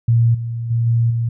sine tone with level steps, 116.54 Hz, A#2, in tune, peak -10 / -21 / -14 / -12 / -16 dBFS, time 0.08-1.29 s, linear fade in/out 5 ms, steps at 0.34 / 0.7 / 0.86 / 1.1 s, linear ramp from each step 10 ms, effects none

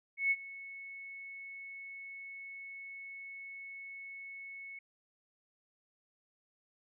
sine tone with ADSR envelope, 2203 Hz, C#7, 11 cents flat, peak -25 dBFS, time 0.17-4.79 s, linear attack 140 ms, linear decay 44 ms, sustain -19 dB, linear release 5 ms, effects none

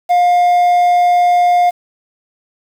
triangle tone with quantisation, 709 Hz, F5, 26 cents sharp, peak -6 dBFS, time 0.09-1.71 s, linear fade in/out 20 ms, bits 6, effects none

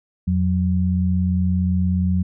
sine tone pair together, 86.2 / 183.29 Hz, F2 / F#3, -22 / -16 cents, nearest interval octave + minor second, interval 1306 cents, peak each -19 dBFS, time 0.27-2.23 s, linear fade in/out 10 ms, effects none

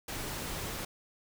pink noise, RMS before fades -38 dBFS, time 0.08-0.85 s, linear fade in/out 5 ms, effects none

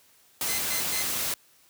white noise, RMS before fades -29 dBFS, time 0.41-1.34 s, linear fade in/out 2 ms
10% pulse tone bursts, 2054 Hz, C7, 33 cents flat, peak -21 dBFS, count 3, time 0.48-1.03 s, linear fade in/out 10 ms, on 110 ms, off 110 ms
effects white hiss -60 dBFS RMS until 1.69 s + high-pass 60 Hz 12 dB/octave

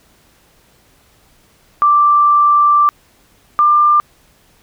sine tone pair in turn, 1175 / 1192.8 Hz, D6 / D6, +1 / +27 cents, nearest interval unison, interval 26 cents, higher second, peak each -7 dBFS, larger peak neither, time 1.82-2.89 / 3.59-4 s, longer first, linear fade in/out 0 ms, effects pink hiss -52 dBFS RMS until 4.62 s

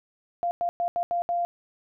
sine tone bursts at uneven times, 695 Hz, F5, 9 cents flat, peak -23 dBFS, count 6, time 0.43-0.51 / 0.61-0.69 / 0.8-0.88 / 0.96-1.03 / 1.11-1.22 / 1.29-1.45 s, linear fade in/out 0 ms, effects none

